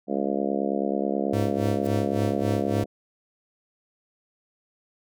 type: harmonic tone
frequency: 69.3 Hz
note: C#2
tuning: in tune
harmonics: 3 / 4 / 5 / 6 / 7 / 8 / 9 / 10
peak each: -29 / -30 / -31 / -32 / -32 / -33 / -34 / -34 dBFS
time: 0.07-2.86 s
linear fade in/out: 50 ms
type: tone with tremolo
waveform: square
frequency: 103.83 Hz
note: G#2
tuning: in tune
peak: -25 dBFS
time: 1.33-2.84 s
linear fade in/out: 5 ms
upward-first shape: sine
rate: 3.6 Hz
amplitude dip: 85%
type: noise with exponential growth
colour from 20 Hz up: white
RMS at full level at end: -39 dBFS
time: 1.8-1.87 s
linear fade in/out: 5 ms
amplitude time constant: 15 ms
effects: none